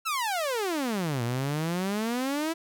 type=exponential two-way sweep; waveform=sawtooth; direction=down then up; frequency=1372 to 115.7 to 334.8 Hz; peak=-23 dBFS; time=0.05-2.54 s; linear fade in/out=20 ms; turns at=1.23 s; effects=none